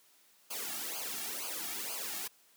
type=noise with flanger; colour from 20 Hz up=white; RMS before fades=-39 dBFS; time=0.5-2.28 s; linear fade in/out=10 ms; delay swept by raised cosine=0.53 to 2.03 ms; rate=2.1 Hz; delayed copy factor=-0.9; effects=white hiss -65 dBFS RMS until 2.56 s + high-pass 200 Hz 12 dB/octave